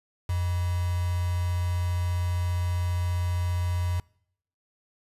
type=tone with quantisation; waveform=sine; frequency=88.5 Hz; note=F2; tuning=23 cents sharp; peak=-24 dBFS; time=0.29-4 s; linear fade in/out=5 ms; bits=6; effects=noise-tail reverb RT60 0.7 s tail -25 dB re dry + resampled to 32000 Hz